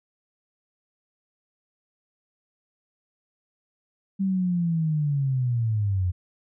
sine linear sweep, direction down, 196 to 87.31 Hz, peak -21 dBFS, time 4.19-6.12 s, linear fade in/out 20 ms, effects none

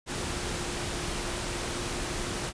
sine tone in noise, 352.3 Hz, F4, 15 cents sharp, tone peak -41 dBFS, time 0.06-2.53 s, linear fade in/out 50 ms, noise pink, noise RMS -33 dBFS, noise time 0.06-2.53 s, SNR -11 dB, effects resampled to 22050 Hz

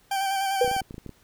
40% pulse tone with vibrato, 780 Hz, G5, 9 cents flat, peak -23 dBFS, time 0.11-0.81 s, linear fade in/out 5 ms, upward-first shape square, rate 10 Hz, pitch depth 22 cents each way
sine tone with exponential decay, 492.9 Hz, B4, 3 cents flat, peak -15 dBFS, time 0.61-0.81 s, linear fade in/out 5 ms, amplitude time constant 43 ms
clicks, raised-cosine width 3 ms, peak -25 dBFS, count 10, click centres 0.646 / 0.678 / 0.714 / 0.765 / 0.817 / 0.909 / 0.943 / 0.981 / 1.063 / 1.093 s
effects pink hiss -60 dBFS RMS until 1.23 s

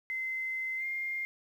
sine tone with pitch glide, 2063 to 2115 Hz, C7 to C7, -25 to +18 cents, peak -32 dBFS, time 0.1-1.25 s, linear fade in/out 0 ms, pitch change +43 cents, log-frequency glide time 0.77-0.85 s, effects 10-bit

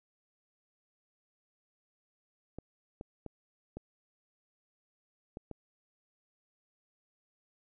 clicks, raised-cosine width 2 ms, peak -28 dBFS, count 6, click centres 2.586 / 3.011 / 3.263 / 3.77 / 5.371 / 5.513 s, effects none

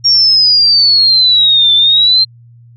sine exponential two-way sweep, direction down then up, 5588 to 3519 to 4177 Hz, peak -5 dBFS, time 0.04-2.25 s, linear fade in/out 20 ms, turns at 1.74 s, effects added 118 Hz sine -37 dBFS peak until 2.76 s

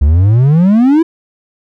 triangle exponential sweep, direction up, 67.5 to 339.8 Hz, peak -3 dBFS, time 0.01-1.03 s, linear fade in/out 10 ms, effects none

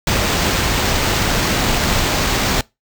pink noise with sample-and-hold, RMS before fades -17 dBFS, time 0.07-2.61 s, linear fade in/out 2 ms, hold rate 11025 Hz, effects noise-tail reverb RT60 0.2 s tail -22 dB re dry

